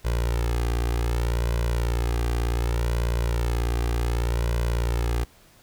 sawtooth tone with flanger, 58.27 Hz, A#1, in tune, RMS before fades -24 dBFS, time 0.04-5.25 s, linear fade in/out 20 ms, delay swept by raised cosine 2 to 2.51 ms, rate 0.66 Hz, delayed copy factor +0.9, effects pink hiss -55 dBFS RMS until 5.62 s

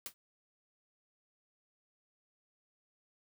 white noise with exponential decay, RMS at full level -37 dBFS, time 0.06-0.14 s, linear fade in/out 0 ms, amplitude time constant 17 ms, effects none

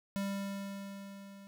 square tone with level ramp, 197.8 Hz, G3, 16 cents sharp, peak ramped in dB -33 to -51 dBFS, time 0.16-1.47 s, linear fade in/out 0 ms, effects none

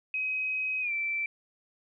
sine tone with pitch glide, 2531 to 2334 Hz, D#7 to D7, +29 to -11 cents, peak -28 dBFS, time 0.14-1.26 s, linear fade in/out 2 ms, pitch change -140 cents, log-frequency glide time 0.81-0.92 s, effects none

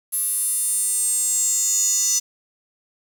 square tone with high-pass filter sweep, 400 Hz, G4, 35 cents sharp, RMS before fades -21 dBFS, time 0.12-2.2 s, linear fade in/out 20 ms, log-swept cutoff 11000 to 6100 Hz, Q 8.2, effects 7-bit

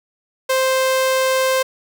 sawtooth tone, 523.3 Hz, C5, in tune, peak -11 dBFS, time 0.49-1.63 s, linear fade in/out 10 ms, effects none

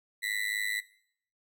35% pulse tone with amplitude modulation, 1975.5 Hz, B6, in tune, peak -25 dBFS, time 0.22-0.81 s, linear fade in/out 20 ms, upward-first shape sine, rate 104 Hz, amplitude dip 90%, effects noise-tail reverb RT60 0.6 s tail -19 dB re dry

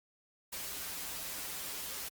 white noise with comb filter, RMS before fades -41 dBFS, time 0.52-2.09 s, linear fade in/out 10 ms, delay 8.6 ms, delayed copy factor -0.9, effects Opus 48 kbps

